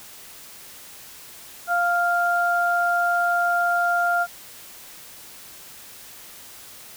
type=tone pair together; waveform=sine; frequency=698.5 / 1397 Hz; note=F5 / F6; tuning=0 / 0 cents; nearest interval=octave; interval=1200 cents; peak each=-21 dBFS; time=1.67-4.27 s; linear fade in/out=50 ms; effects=white hiss -43 dBFS RMS until 6.96 s